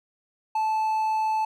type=tone; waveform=triangle; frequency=873 Hz; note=A5; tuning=14 cents flat; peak=-20 dBFS; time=0.55-1.45 s; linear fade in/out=5 ms; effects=none